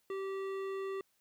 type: tone with hard clipping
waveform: sine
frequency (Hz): 387.8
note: G4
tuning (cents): -19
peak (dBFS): -38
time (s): 0.1-1.01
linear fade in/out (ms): 2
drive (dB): 13
effects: white hiss -75 dBFS RMS until 1.2 s